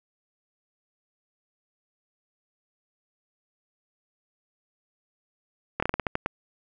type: slowing click train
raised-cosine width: 0.5 ms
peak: -10 dBFS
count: 9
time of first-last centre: 5.8-6.261 s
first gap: 25 ms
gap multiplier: 1.23
effects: none